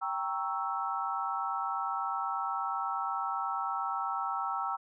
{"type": "chord", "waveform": "sine", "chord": "G diminished seventh", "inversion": "none", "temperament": "equal", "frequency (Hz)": [784, 932.3, 1108.7, 1318.5], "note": ["G5", "Bb5", "Db6", "Fb6"], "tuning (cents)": [0, 0, 0, 0], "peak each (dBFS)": [-36, -37, -39, -34], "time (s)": [0.01, 4.77], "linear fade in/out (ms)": 20, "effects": []}